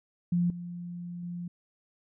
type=tone with level steps; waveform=sine; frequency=174.61 Hz; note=F3; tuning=in tune; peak=-23 / -36 / -34 dBFS; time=0.32-1.48 s; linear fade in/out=5 ms; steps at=0.5 / 1.23 s; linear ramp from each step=2 ms; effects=none